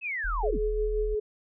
sine linear sweep, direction down, 2655 to 53.6 Hz, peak -29 dBFS, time 0.01-0.6 s, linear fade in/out 50 ms
sine tone, 40.06 Hz, E1, 49 cents flat, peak -28 dBFS, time 0.24-1.15 s, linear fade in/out 10 ms
sine tone with tremolo, 424.4 Hz, G#4, 38 cents sharp, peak -25 dBFS, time 0.43-1.2 s, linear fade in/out 10 ms, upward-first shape sine, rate 5.7 Hz, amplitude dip 40%
effects none

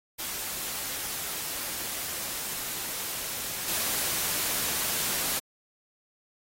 white noise with level steps, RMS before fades -34 / -29 dBFS, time 0.18-5.4 s, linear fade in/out 20 ms, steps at 3.68 s, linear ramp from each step 2 ms, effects AAC 48 kbps

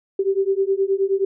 sine beating tone pair, 384.8 / 394.3 Hz, G4 / G4, -32 / +10 cents, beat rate 9.5 Hz, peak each -20 dBFS, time 0.19-1.25 s, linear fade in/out 5 ms, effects none

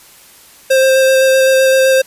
square tone with vibrato, 528 Hz, C5, 16 cents sharp, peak -8 dBFS, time 0.7-2.02 s, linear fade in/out 10 ms, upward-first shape square, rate 7.8 Hz, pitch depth 8 cents each way, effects white hiss -42 dBFS RMS until 2.06 s + resampled to 32000 Hz

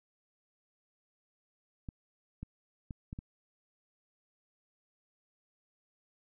clicks, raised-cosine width 5 ms, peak -28 dBFS, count 5, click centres 1.888 / 2.43 / 2.908 / 3.129 / 3.189 s, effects none

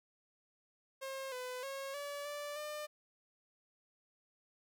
sawtooth tone with pitch steps, 536 / 503 / 545 / 574 / 584 / 600 Hz, C5 / B4 / C#5 / D5 / D5 / D5, +42 / +32 / -29 / -40 / -10 / +37 cents, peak -37 dBFS, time 1.01-2.87 s, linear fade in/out 20 ms, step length 310 ms, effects none

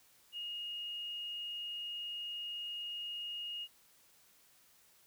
sine tone, 2860 Hz, F7, 41 cents sharp, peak -39 dBFS, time 0.32-3.68 s, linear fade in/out 50 ms, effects white hiss -66 dBFS RMS until 5.06 s

